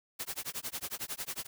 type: noise with tremolo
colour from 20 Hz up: white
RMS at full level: -36 dBFS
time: 0.19-1.47 s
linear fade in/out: 10 ms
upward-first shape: sine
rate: 11 Hz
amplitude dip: 100%
effects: none